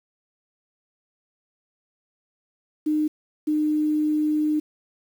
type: tone pair in turn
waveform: sine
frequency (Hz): 305.2 / 304.1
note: D#4 / D#4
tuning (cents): -33 / -40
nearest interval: unison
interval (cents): 7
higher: first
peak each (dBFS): -19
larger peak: neither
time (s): 2.86-3.08 / 3.47-4.6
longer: second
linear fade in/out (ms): 10
effects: 8-bit